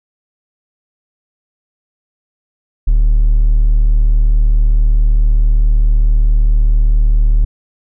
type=tone; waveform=triangle; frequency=37.69 Hz; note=D1; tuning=46 cents sharp; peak=-4 dBFS; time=2.87-7.45 s; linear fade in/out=10 ms; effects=tanh soft clip ceiling -1 dBFS